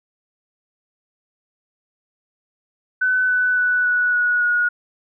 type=tone with pitch steps; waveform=sine; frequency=1508 / 1495.9 / 1483.8 / 1471.9 / 1460 / 1448.2 Hz; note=F#6 / F#6 / F#6 / F#6 / F#6 / F#6; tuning=+32 / +19 / +4 / -9 / -24 / -38 cents; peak=-15 dBFS; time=3.01-4.69 s; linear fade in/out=10 ms; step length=280 ms; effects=none